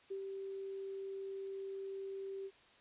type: tone with ADSR envelope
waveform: sine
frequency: 389.3 Hz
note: G4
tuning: 12 cents flat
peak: -38 dBFS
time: 0.1-2.51 s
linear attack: 14 ms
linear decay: 91 ms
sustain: -3 dB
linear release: 52 ms
effects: white hiss -64 dBFS RMS until 2.8 s + resampled to 8000 Hz